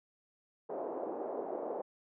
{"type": "band-pass noise", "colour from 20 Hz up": "pink", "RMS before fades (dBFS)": -39, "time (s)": [0.69, 1.82], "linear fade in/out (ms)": 10, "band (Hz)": [360, 720], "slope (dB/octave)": 24, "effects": []}